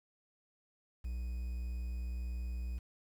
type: tone with quantisation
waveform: triangle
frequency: 60.8 Hz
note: B1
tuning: 26 cents flat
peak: -34 dBFS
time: 1.04-2.79 s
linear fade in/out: 10 ms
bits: 10
effects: none